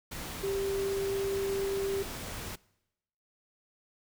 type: tone in noise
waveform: sine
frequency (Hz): 392.6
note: G4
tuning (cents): +3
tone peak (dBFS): -29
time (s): 0.43-2.03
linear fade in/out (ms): 10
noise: pink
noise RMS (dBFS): -40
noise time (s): 0.11-2.56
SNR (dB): +8
effects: noise-tail reverb RT60 0.9 s tail -23 dB re dry